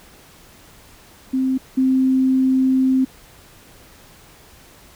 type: tone pair in turn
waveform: sine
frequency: 261.6 / 261.6 Hz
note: C4 / C4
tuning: 0 / 0 cents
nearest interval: unison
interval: 0 cents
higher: neither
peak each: -16 / -13 dBFS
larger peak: second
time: 1.33-1.58 / 1.77-3.05 s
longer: second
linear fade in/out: 10 ms
effects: pink hiss -47 dBFS RMS until 4.95 s